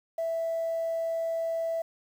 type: tone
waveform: sine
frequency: 659.3 Hz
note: E5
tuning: in tune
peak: -26 dBFS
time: 0.18-1.82 s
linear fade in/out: 5 ms
effects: tanh soft clip ceiling -24 dBFS + 9-bit